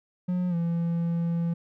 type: tone with pitch glide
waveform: triangle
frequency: 180 to 168.92 Hz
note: F#3 to E3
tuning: -47 to +43 cents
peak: -22 dBFS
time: 0.28-1.54 s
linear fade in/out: 10 ms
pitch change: -110 cents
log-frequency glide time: 0.49-0.55 s
effects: none